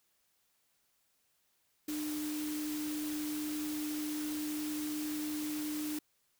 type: tone in noise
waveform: sine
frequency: 301.9 Hz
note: D4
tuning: 48 cents sharp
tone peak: -35 dBFS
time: 1.88-5.99 s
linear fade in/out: 5 ms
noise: white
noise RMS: -44 dBFS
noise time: 1.88-5.99 s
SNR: +6 dB
effects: white hiss -75 dBFS RMS until 6.39 s

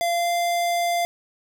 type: tone with pitch glide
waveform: square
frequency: 688 to 692.8 Hz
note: F5 to F5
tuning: -26 to -14 cents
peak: -21 dBFS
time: 0.01-1.05 s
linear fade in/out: 0 ms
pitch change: +12 cents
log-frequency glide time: 0.13-0.3 s
effects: none

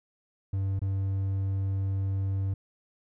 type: tone with dropouts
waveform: triangle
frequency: 97 Hz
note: G2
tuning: 18 cents flat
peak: -24 dBFS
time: 0.53-2.54 s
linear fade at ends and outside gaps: 5 ms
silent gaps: 0.793-0.816 s
effects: none

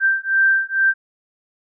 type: beating tone pair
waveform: sine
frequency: 1568 / 1570.2 Hz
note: G6 / G6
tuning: 0 / +2 cents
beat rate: 2.2 Hz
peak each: -17 dBFS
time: 0-0.94 s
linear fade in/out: 50 ms
effects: none

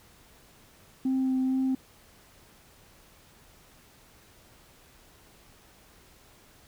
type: tone with vibrato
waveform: sine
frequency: 261.4 Hz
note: C4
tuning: 1 cent flat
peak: -22 dBFS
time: 1.05-1.75 s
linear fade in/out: 5 ms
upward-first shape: sine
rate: 2.2 Hz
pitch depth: 11 cents each way
effects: tanh soft clip ceiling -21 dBFS + pink hiss -57 dBFS RMS until 6.67 s

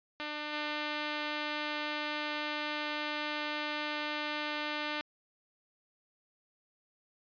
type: tone with level steps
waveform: 5% pulse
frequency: 299.4 Hz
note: D4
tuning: 33 cents sharp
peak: -25 / -22 dBFS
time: 0.2-5.01 s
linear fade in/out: 0 ms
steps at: 0.52 s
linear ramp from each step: 20 ms
effects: resampled to 11025 Hz

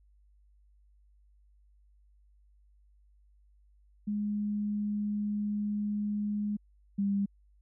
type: tone pair in turn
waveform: sine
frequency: 207.7 / 199.69 Hz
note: G#3 / G3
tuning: 0 / +32 cents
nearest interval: minor second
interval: 68 cents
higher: first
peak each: -29 / -26 dBFS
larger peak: second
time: 4.07-6.57 / 6.98-7.26 s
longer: first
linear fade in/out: 10 ms
effects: added 50 Hz sine -60 dBFS peak until 7.61 s

